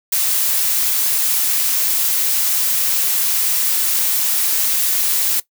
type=noise; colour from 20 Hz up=blue; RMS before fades=-17 dBFS; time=0.12-5.4 s; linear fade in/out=5 ms; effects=noise-tail reverb RT60 0.1 s tail -18 dB re dry